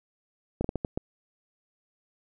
slowing click train, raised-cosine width 2 ms, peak -15 dBFS, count 6, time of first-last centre 0.61-0.975 s, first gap 34 ms, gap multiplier 1.39, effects none

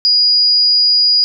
sine tone, 4893 Hz, D#8, 30 cents flat, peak -8 dBFS, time 0.05-1.24 s, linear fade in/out 0 ms, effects none

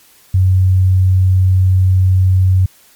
sine tone, 93.3 Hz, F#2, 15 cents sharp, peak -7 dBFS, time 0.34-2.66 s, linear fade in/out 5 ms, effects white hiss -47 dBFS RMS until 2.95 s + MP3 96 kbps

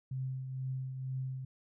sine tone with tremolo, 131 Hz, C3, 2 cents sharp, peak -33 dBFS, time 0.11-1.45 s, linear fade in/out 5 ms, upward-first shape triangle, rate 2.1 Hz, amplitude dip 50%, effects none

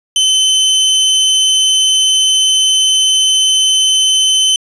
sawtooth tone, 3057 Hz, G7, 44 cents flat, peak -5 dBFS, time 0.16-4.56 s, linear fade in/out 2 ms, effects resampled to 22050 Hz

